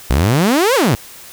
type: exponential two-way sweep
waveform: sawtooth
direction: up then down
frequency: 57.1 to 572 to 100.5 Hz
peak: -7 dBFS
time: 0.1-0.95 s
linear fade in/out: 0 ms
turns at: 0.75 s
effects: white hiss -37 dBFS RMS until 1.32 s